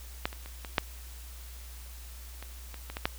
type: clicks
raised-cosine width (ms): 0.3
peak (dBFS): -12 / -27 / -28 / -23 / -7 / -26 / -26 / -23 / -19 / -10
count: 10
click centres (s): 0.255 / 0.329 / 0.46 / 0.648 / 0.782 / 2.426 / 2.743 / 2.9 / 2.969 / 3.055
effects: added 60 Hz sine -43 dBFS peak until 3.18 s + white hiss -51 dBFS RMS until 3.18 s